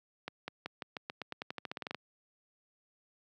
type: accelerating click train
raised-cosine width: 0.3 ms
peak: -22 dBFS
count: 18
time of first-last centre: 0.28-1.946 s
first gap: 200 ms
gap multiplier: 0.9
effects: high-pass 150 Hz 12 dB/octave